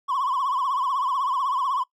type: tone with vibrato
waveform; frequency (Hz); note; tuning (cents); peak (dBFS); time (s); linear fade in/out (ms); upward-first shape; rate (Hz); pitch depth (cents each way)
triangle; 1059; C6; +21; -19; 0.08-1.84; 20; triangle; 16; 150
effects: noise-tail reverb RT60 0.1 s tail -22 dB re dry + tanh soft clip ceiling -16 dBFS